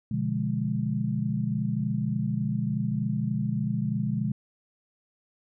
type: chord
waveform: sine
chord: B diminished seventh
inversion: none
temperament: equal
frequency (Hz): 123.47 / 146.83 / 174.61 / 207.7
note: B2 / D3 / F3 / Ab3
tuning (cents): 0 / 0 / 0 / 0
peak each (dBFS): -30 / -31 / -33 / -29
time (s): 0.11-4.32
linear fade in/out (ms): 5
effects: none